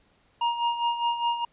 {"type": "tone with tremolo", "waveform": "square", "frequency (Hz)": 943, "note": "A#5", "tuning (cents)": 20, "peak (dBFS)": -22, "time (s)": [0.41, 1.45], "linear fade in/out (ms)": 5, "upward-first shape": "sine", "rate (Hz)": 4.9, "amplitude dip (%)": 65, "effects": ["pink hiss -64 dBFS RMS until 1.52 s", "resampled to 8000 Hz"]}